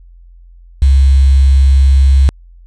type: tone with quantisation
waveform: sine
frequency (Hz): 67.5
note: C#2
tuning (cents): -45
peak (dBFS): -4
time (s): 0.82-2.29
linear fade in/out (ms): 0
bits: 5
effects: added 43 Hz sine -36 dBFS peak until 2.66 s + resampled to 22050 Hz